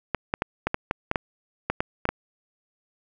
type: clicks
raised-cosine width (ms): 0.5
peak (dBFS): -8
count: 12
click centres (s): 0.147 / 0.339 / 0.421 / 0.67 / 0.744 / 0.911 / 1.114 / 1.158 / 1.7 / 1.805 / 2.054 / 2.09
effects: none